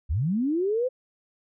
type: linear sweep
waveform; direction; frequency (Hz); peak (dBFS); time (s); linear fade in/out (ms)
sine; up; 58.7 to 523.3; -22; 0.09-0.89; 20
effects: none